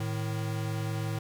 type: tone pair together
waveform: square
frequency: 109.61 / 155.5 Hz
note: A2 / D#3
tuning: -6 / -1 cents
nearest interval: tritone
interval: 605 cents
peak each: -32 / -36 dBFS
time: 0-1.19 s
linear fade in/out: 5 ms
effects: none